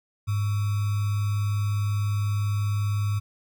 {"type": "tone with sample-and-hold", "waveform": "sine", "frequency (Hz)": 102.8, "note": "G#2", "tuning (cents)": -17, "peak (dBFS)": -22, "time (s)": [0.27, 3.2], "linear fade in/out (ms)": 20, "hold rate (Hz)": 1225, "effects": []}